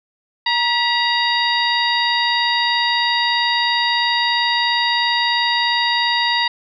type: harmonic tone with a mistuned harmonic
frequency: 943 Hz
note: A#5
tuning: 20 cents sharp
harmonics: 1 / 2 / 3 / 4 / 5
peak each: -20 / -20 / -25 / -21 / -24 dBFS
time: 0.46-6.48 s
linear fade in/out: 5 ms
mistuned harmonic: 2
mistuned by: +57 cents
effects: none

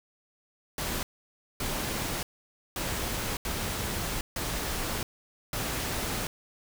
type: noise bursts at uneven times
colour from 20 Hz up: pink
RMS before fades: -32 dBFS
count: 6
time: 0.78-1.03 / 1.6-2.23 / 2.76-3.37 / 3.45-4.21 / 4.36-5.03 / 5.53-6.27 s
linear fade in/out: 2 ms
effects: none

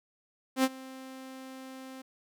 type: tone with ADSR envelope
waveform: sawtooth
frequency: 262.5 Hz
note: C4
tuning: 6 cents sharp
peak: -17 dBFS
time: 0.56-2.02 s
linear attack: 78 ms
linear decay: 44 ms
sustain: -22 dB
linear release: 8 ms
effects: none

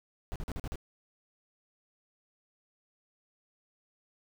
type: noise bursts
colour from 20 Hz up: brown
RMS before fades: -36 dBFS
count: 6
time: 0.32-0.757 s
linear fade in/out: 0 ms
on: 37 ms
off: 43 ms
effects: none

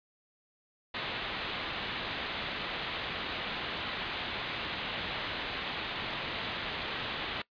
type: low-pass noise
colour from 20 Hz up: white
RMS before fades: -37 dBFS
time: 0.94-7.42 s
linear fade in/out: 5 ms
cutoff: 3900 Hz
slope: 48 dB/octave
effects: noise-tail reverb RT60 0.1 s tail -21 dB re dry + resampled to 11025 Hz

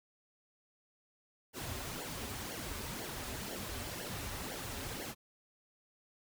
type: noise with flanger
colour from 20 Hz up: pink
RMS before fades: -42 dBFS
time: 1.53-5.15 s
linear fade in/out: 50 ms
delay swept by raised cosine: 0.79 to 6.39 ms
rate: 2 Hz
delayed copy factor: -0.75
effects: none

